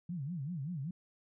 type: tone with vibrato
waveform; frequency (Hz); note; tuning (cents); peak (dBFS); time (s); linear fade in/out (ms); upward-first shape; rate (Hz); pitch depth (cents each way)
sine; 155.56; D#3; 0; -36; 0.09-0.91; 5; sine; 5.2; 280
effects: none